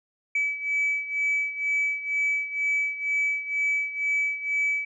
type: beating tone pair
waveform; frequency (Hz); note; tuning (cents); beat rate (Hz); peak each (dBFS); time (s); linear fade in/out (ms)
sine; 2293 / 2295.1; D7 / D7; -42 / -40; 2.1; -24 / -28; 0.35-4.85; 5
effects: tanh soft clip ceiling -18 dBFS